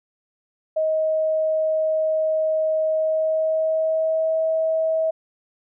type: tone with pitch glide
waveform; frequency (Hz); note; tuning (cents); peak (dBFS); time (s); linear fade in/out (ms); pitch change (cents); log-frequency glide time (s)
sine; 630 to 641.8; D#5 to E5; +21 to -46; -18; 0.76-5.11; 10; +33; 2.86-4.38
effects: none